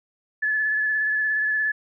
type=tone with vibrato; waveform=sine; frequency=1724 Hz; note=A6; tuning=36 cents flat; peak=-20 dBFS; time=0.42-1.72 s; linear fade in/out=10 ms; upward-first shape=square; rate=17 Hz; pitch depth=16 cents each way; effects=none